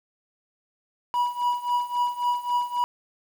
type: tone with tremolo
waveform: triangle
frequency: 973 Hz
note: B5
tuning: 26 cents flat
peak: -17 dBFS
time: 1.14-2.84 s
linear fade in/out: 0 ms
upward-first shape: triangle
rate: 3.7 Hz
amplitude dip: 90%
effects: 8-bit